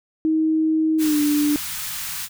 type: tone with pitch glide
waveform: sine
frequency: 316.1 to 294.9 Hz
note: D#4 to D4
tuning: +27 to +7 cents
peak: -16 dBFS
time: 0.25-1.56 s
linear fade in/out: 0 ms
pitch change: -120 cents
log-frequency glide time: 0.99-1.19 s
type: band-stop noise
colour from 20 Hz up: white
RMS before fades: -29 dBFS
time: 0.98-2.29 s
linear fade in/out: 50 ms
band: 180 to 1000 Hz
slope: 24 dB/octave
effects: none